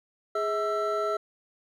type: tone cluster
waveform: triangle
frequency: 416 / 645 / 1334 Hz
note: G#4 / E5 / E6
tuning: +3 / -38 / +20 cents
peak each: -28 dBFS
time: 0.35-1.17 s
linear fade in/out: 5 ms
effects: none